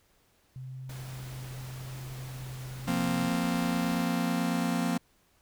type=tone with vibrato; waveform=sine; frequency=129.5 Hz; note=C3; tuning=17 cents flat; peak=-38 dBFS; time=0.56-3.29 s; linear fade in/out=0 ms; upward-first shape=triangle; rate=0.81 Hz; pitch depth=14 cents each way
type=noise; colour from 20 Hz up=pink; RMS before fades=-47 dBFS; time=0.89-4.04 s; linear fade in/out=5 ms
type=chord; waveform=45% pulse; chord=F suspended fourth; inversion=none; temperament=just; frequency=174.61 / 232.8 / 261.9 Hz; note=F3 / Bb3 / C4; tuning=0 / -2 / +2 cents; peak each=-31 / -31 / -32 dBFS; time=2.87-4.98 s; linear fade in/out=10 ms
effects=pink hiss -67 dBFS RMS until 5.41 s